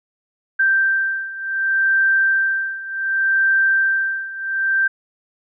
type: beating tone pair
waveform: sine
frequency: 1568 / 1568.67 Hz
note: G6 / G6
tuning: 0 / +1 cents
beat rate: 0.67 Hz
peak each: -20 / -17 dBFS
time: 0.59-4.88 s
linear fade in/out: 10 ms
effects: none